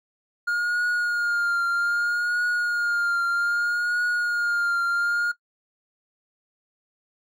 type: tone with vibrato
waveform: triangle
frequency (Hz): 1419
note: F6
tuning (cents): +27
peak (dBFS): -19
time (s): 0.47-5.32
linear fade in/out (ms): 10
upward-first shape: triangle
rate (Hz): 0.63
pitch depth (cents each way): 40
effects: noise-tail reverb RT60 0.1 s tail -19 dB re dry